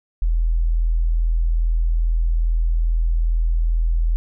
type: tone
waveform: sine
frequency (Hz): 41.2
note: E1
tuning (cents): 0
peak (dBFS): -15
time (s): 0.22-4.16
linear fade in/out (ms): 0
effects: none

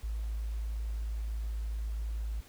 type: tone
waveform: sine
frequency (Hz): 54.5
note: A1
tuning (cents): -16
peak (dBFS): -32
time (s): 0.03-2.41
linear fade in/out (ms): 10
effects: pink hiss -57 dBFS RMS until 2.48 s

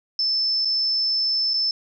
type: tone with dropouts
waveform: sine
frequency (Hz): 5274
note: E8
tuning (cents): 0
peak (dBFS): -19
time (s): 0.19-1.71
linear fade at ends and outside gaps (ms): 2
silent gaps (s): 0.649-0.654 / 1.536-1.54
effects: none

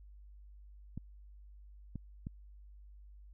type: clicks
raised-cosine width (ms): 5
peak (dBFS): -28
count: 3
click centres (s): 0.976 / 1.957 / 2.269
effects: added 50 Hz sine -52 dBFS peak until 3.33 s

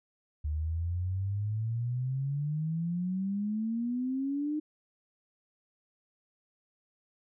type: exponential sweep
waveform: sine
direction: up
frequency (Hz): 73.9 to 307.4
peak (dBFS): -29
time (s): 0.44-4.6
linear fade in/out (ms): 10
effects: none

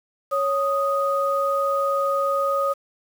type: tone pair together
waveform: sine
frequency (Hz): 554.4 / 1244.5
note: C#5 / D#6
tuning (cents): 0 / 0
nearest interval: octave + major second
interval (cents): 1400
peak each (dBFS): -22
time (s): 0.31-2.74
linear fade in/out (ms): 20
effects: 7-bit

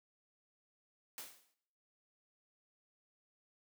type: noise with exponential decay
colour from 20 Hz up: white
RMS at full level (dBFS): -44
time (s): 1.18-1.54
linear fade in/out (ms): 0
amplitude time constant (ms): 77
effects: noise-tail reverb RT60 0.7 s tail -18 dB re dry + high-pass 200 Hz 12 dB/octave

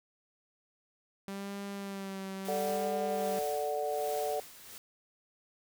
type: tone with vibrato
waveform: sawtooth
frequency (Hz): 196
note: G3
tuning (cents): 0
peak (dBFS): -34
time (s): 1.28-3.39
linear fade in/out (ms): 0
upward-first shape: sine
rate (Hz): 0.73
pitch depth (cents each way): 33
type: noise with tremolo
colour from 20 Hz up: white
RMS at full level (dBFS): -44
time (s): 2.45-4.78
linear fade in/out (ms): 0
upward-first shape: sine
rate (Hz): 1.3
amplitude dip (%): 65
type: chord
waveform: sine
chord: D major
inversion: second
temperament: equal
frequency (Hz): 440 / 587.3 / 740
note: A4 / D5 / F#5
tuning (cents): 0 / 0 / 0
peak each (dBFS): -35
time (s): 2.48-4.4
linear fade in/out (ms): 2
effects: none

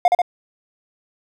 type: tone with echo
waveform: triangle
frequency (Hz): 713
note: F5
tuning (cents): +36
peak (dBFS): -7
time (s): 0.05-0.08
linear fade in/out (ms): 2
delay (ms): 69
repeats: 2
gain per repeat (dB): -2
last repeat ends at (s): 0.218
effects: none

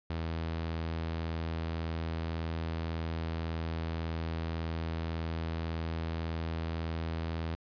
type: tone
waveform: sawtooth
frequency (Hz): 81.8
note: E2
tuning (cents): -13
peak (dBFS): -29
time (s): 0.1-7.55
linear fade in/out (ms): 0
effects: resampled to 11025 Hz

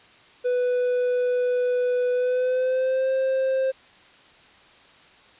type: tone with pitch glide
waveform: triangle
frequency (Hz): 495.3 to 527.8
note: B4 to C5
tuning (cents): +5 to +15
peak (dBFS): -18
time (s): 0.44-3.72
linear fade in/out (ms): 20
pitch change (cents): +110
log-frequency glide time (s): 2.12-3.11
effects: white hiss -52 dBFS RMS until 5.39 s + resampled to 8000 Hz

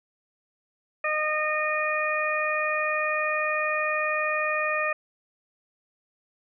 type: harmonic tone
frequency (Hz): 613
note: D#5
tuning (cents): -26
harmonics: 1 / 2 / 3 / 4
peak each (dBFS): -29 / -29 / -29 / -29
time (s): 1.04-4.93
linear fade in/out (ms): 5
effects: none

